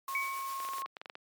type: noise with tremolo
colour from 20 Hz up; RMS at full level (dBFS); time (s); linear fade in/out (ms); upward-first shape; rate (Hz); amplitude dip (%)
white; -45; 0.08-0.82; 2; sine; 7.6; 30
type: tone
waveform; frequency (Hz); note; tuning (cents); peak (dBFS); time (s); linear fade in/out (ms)
sine; 1082; C#6; -42; -35; 0.08-0.86; 2
type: tone with exponential decay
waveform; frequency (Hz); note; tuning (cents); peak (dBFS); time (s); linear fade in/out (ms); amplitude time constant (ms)
sine; 2262; C#7; +34; -28; 0.15-0.66; 1; 110
type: clicks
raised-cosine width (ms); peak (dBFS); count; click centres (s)
0.3; -26; 12; 0.602 / 0.65 / 0.688 / 0.735 / 0.783 / 0.82 / 0.86 / 0.968 / 1.015 / 1.058 / 1.098 / 1.154
effects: high-pass 400 Hz 12 dB/octave + MP3 96 kbps